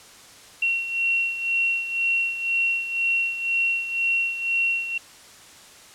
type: beating tone pair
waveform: sine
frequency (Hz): 2732 / 2734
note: F7 / F7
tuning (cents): -39 / -37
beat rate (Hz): 2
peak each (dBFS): -22 / -28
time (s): 0.62-4.98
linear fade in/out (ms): 5
effects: white hiss -47 dBFS RMS until 5.94 s + low-pass 9000 Hz 12 dB/octave